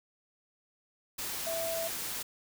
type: tone in noise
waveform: sine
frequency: 660 Hz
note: E5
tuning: 2 cents sharp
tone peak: -33 dBFS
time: 1.46-1.88 s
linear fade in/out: 10 ms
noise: white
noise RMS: -37 dBFS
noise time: 1.18-2.23 s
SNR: +1 dB
effects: none